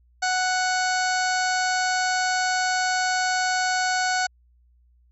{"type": "harmonic tone", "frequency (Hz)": 740, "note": "F#5", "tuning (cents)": 0, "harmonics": [1, 2, 3, 4, 5, 6, 7, 8, 9, 10], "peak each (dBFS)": [-24, -25, -34, -40, -41, -31, -40, -35, -38, -36], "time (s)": [0.22, 4.27], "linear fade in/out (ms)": 10, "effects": ["added 60 Hz sine -56 dBFS peak until 5.11 s"]}